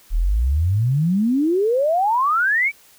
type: exponential sweep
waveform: sine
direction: up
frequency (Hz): 36.08 to 2349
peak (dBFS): -15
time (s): 0.1-2.72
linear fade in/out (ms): 50
effects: white hiss -51 dBFS RMS until 2.98 s